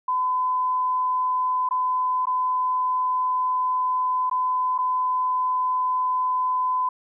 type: tone with dropouts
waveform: sine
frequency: 1012 Hz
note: B5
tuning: 42 cents sharp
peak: -20 dBFS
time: 0.08-6.89 s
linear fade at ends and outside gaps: 5 ms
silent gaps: 1.69-1.709 / 2.256-2.269 / 4.298-4.312 / 4.78-4.786 s
effects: none